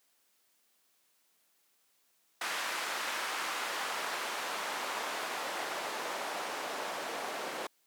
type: noise with band-pass filter sweep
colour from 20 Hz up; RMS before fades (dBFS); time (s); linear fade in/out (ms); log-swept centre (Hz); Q
white; -37; 2.41-7.67; 5; 1300 to 600; 0.9
effects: white hiss -72 dBFS RMS until 7.86 s + high-pass 200 Hz 12 dB/octave